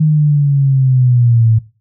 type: linear sweep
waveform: sine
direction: down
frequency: 156.2 to 110 Hz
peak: -7 dBFS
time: 0-1.59 s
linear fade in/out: 10 ms
effects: noise-tail reverb RT60 0.3 s tail -18 dB re dry